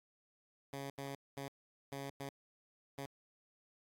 10% pulse tone bursts at uneven times, 138.59 Hz, C#3, in tune, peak -34 dBFS, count 6, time 0.73-0.9 / 0.98-1.15 / 1.37-1.48 / 1.92-2.1 / 2.2-2.29 / 2.98-3.06 s, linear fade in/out 2 ms, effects AAC 48 kbps

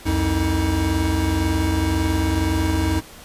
square tone cluster, 67.2 / 89.1 / 317.5 Hz, C2 / F2 / D#4, +47 / +35 / +35 cents, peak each -25 / -22 / -23 dBFS, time 0.05-3.01 s, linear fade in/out 20 ms, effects pink hiss -42 dBFS RMS until 3.24 s + resampled to 32000 Hz

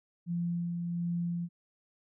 sine tone with tremolo, 172.2 Hz, F3, 24 cents flat, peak -29 dBFS, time 0.26-1.49 s, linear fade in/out 50 ms, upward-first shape sine, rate 1.4 Hz, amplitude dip 30%, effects none

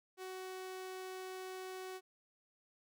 sawtooth tone, 373.8 Hz, F#4, 18 cents sharp, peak -40 dBFS, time 0.17-2.01 s, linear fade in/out 50 ms, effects none

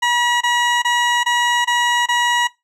20% pulse tone bursts, 963 Hz, B5, 44 cents flat, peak -9 dBFS, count 6, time 0.02-2.475 s, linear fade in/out 10 ms, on 390 ms, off 23 ms, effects noise-tail reverb RT60 0.2 s tail -20 dB re dry + low-pass 7000 Hz 12 dB/octave

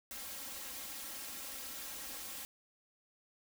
white noise with comb filter, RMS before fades -45 dBFS, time 0.11-2.45 s, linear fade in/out 0 ms, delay 3.7 ms, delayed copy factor +0.95, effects none

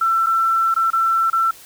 sine tone with dropouts, 1341 Hz, E6, 29 cents sharp, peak -14 dBFS, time 0.01-1.51 s, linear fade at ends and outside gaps 5 ms, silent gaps 0.262-0.267 / 0.742-0.762 / 0.904-0.931 / 1.301-1.329 s, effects white hiss -43 dBFS RMS until 1.65 s

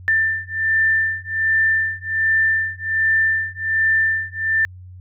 sine beating tone pair, 1781 / 1782.3 Hz, A6 / A6, +21 / +22 cents, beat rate 1.3 Hz, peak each -19 dBFS, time 0.08-4.65 s, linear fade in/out 0 ms, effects added 91 Hz sine -36 dBFS peak until 5 s

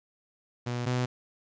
sawtooth tone pair in turn, 121.8 / 124.79 Hz, B2 / B2, -24 / +18 cents, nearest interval unison, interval 42 cents, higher second, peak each -26 / -22 dBFS, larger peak second, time 0.66-0.86 / 0.86-1.06 s, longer neither, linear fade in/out 10 ms, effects resampled to 16000 Hz + 10-bit

